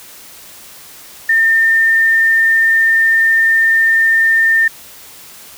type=tone; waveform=sine; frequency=1808 Hz; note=A6; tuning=47 cents sharp; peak=-8 dBFS; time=1.29-4.68 s; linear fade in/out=5 ms; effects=white hiss -37 dBFS RMS until 5.57 s